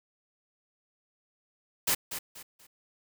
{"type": "noise with echo", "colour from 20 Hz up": "white", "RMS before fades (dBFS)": -26, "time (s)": [1.87, 1.95], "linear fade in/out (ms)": 10, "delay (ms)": 240, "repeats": 3, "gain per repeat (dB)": -10, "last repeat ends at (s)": 2.67, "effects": []}